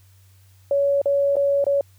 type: tone with dropouts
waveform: sine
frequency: 562 Hz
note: C#5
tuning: 24 cents sharp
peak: -16 dBFS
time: 0.71-1.81 s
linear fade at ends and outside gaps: 2 ms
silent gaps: 1.016-1.057 / 1.357-1.366 / 1.642-1.666 s
effects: added 95 Hz sine -50 dBFS peak until 1.98 s + white hiss -60 dBFS RMS until 1.98 s